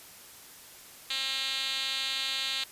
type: tone with band-pass filter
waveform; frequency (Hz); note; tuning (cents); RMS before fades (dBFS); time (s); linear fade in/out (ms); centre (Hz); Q
5% pulse; 267.8; C4; +40; -32; 1.1-2.64; 5; 4100; 3.8
effects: white hiss -50 dBFS RMS until 2.71 s + resampled to 32000 Hz